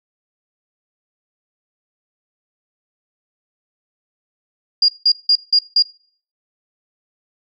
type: tone bursts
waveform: sine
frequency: 4829 Hz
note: D8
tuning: 47 cents sharp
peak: -9 dBFS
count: 5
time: 4.82-5.825 s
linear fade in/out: 5 ms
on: 65 ms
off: 170 ms
effects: noise-tail reverb RT60 0.5 s tail -22 dB re dry